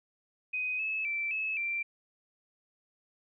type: tone with pitch steps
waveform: sine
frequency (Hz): 2505 / 2595 / 2336 / 2592 / 2356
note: D#7 / E7 / D7 / E7 / D7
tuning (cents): +11 / -28 / -10 / -30 / +5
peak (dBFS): -30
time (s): 0.53-1.83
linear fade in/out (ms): 10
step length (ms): 260
effects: none